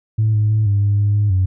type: tone with pitch steps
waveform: sine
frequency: 109.2 / 106.3 / 108.2 / 101 / 101.9 / 102.7 / 103.7 / 93.4 Hz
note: A2 / G#2 / A2 / G#2 / G#2 / G#2 / G#2 / F#2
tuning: -13 / +41 / -29 / -48 / -32 / -19 / -2 / +17 cents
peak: -11 dBFS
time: 0.18-1.46 s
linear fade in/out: 10 ms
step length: 160 ms
effects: tanh soft clip ceiling -9 dBFS